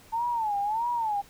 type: tone with vibrato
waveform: sine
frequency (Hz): 880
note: A5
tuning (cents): 0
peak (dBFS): -25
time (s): 0.12-1.22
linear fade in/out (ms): 20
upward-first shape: sine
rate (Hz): 1.6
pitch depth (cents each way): 160
effects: pink hiss -54 dBFS RMS until 1.29 s